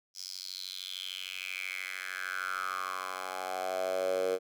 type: tone with high-pass filter sweep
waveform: 10% pulse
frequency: 93.1 Hz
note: F#2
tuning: 11 cents sharp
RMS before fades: -36 dBFS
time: 0.14-4.39 s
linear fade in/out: 50 ms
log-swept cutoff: 5400 to 470 Hz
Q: 5.9
effects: none